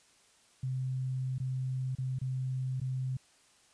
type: tone with dropouts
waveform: sine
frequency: 129.8 Hz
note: C3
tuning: 13 cents flat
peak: -31 dBFS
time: 0.63-3.17 s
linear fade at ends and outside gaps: 5 ms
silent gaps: 1.383-1.4 / 1.952-1.984 / 2.188-2.214 / 2.801-2.814 s
effects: white hiss -64 dBFS RMS until 3.73 s + resampled to 22050 Hz

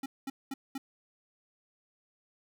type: tone bursts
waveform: square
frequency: 270.6 Hz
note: C#4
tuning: 42 cents flat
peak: -35 dBFS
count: 4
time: 0.03-0.78 s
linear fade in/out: 5 ms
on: 30 ms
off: 210 ms
effects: none

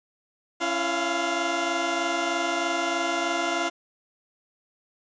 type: tone cluster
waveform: 15% pulse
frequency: 276.5 / 337.4 / 698 Hz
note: C#4 / E4 / F5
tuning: -4 / +40 / -1 cents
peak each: -27 / -21 / -21 dBFS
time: 0.6-3.7 s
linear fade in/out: 20 ms
effects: resampled to 16000 Hz + 9-bit

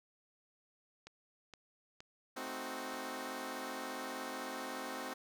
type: click train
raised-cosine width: 0.2 ms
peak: -33 dBFS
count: 5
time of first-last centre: 1.07-2.939 s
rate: 2.14 Hz
type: chord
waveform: 10% pulse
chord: A diminished seventh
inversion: none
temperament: equal with one note detuned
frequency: 218.9 / 261.6 / 311.1 / 370 Hz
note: A3 / C4 / Eb4 / Gb4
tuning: -9 / 0 / 0 / 0 cents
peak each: -41 / -35 / -40 / -39 dBFS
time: 2.36-5.14 s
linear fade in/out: 10 ms
effects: none

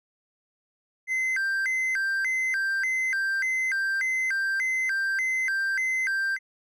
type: tone with vibrato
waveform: triangle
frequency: 1800 Hz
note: A6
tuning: 39 cents sharp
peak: -22 dBFS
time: 1.07-6.39 s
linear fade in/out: 50 ms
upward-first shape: square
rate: 1.7 Hz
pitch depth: 230 cents each way
effects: none

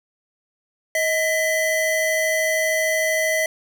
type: tone pair together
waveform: square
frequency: 632 / 2009 Hz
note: D#5 / B6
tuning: +27 / +29 cents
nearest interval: octave + minor sixth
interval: 2002 cents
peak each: -22 dBFS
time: 0.95-3.46 s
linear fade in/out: 2 ms
effects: none

